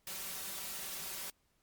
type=noise with comb filter; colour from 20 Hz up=white; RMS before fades=-42 dBFS; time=0.07-1.3 s; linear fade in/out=2 ms; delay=5.2 ms; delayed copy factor=+0.8; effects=pink hiss -75 dBFS RMS until 1.62 s + MP3 96 kbps